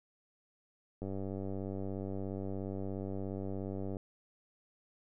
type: click train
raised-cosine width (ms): 2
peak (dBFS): -27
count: 287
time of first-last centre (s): 1.02-3.968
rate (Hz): 97
effects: none